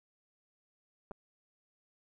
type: clicks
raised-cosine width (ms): 1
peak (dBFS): -30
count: 2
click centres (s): 1.111 / 1.116
effects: 12-bit